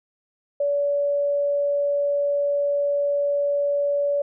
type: tone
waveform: sine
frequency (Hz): 572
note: D5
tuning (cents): -46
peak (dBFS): -19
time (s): 0.6-4.22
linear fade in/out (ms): 5
effects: none